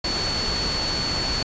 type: tone in noise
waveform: sine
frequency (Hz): 4435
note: C#8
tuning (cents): 0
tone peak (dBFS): -25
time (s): 0.04-1.43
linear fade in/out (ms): 5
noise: pink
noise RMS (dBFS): -27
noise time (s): 0.04-1.43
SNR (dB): -1
effects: resampled to 16000 Hz